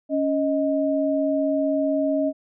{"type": "tone pair together", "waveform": "sine", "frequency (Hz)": [278.7, 625.7], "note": ["C#4", "D#5"], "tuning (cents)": [9, 10], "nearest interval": "octave + major second", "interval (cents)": 1401, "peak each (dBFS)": -22, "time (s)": [0.09, 2.33], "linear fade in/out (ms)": 50, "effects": []}